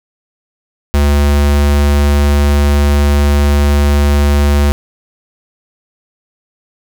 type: tone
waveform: square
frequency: 72.1 Hz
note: D2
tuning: 31 cents flat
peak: -8 dBFS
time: 0.94-4.72 s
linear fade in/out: 0 ms
effects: none